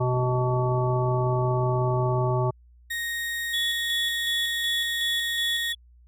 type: harmonic tone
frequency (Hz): 125.7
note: B2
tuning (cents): +31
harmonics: 1 / 3 / 5 / 7 / 9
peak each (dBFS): -23 / -28 / -30 / -31 / -33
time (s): 0-2.51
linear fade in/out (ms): 10
type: click train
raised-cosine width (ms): 2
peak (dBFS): -27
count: 72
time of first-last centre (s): 0.14-2.305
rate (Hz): 32.8
type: tone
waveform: 35% pulse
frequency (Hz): 1864.7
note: A#6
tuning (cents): 0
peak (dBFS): -26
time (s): 2.9-5.73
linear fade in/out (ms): 10
type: tone with tremolo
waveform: triangle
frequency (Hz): 3401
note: G#7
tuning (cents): +40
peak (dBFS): -23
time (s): 3.53-5.75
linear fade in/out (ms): 10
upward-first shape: square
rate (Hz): 2.7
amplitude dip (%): 40
effects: added 60 Hz sine -51 dBFS peak until 6.07 s